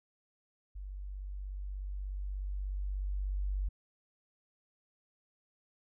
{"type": "tone with level ramp", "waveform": "sine", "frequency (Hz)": 48.32, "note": "G1", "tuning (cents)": -24, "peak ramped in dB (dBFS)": [-40, -30], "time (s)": [0.75, 3.69], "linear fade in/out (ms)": 10, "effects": []}